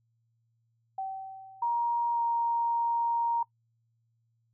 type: tone with exponential decay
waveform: sine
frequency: 769 Hz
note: G5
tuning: 33 cents flat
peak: -30 dBFS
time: 0.98-2.27 s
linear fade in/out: 5 ms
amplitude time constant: 280 ms
type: tone with pitch glide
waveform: sine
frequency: 943 to 934.9 Hz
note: A#5 to A#5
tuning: +20 to +5 cents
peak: -25 dBFS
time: 1.62-3.43 s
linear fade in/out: 5 ms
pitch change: -15 cents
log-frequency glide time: 2.12-2.21 s
effects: noise-tail reverb RT60 0.1 s tail -22 dB re dry + added 115 Hz sine -70 dBFS peak until 4.53 s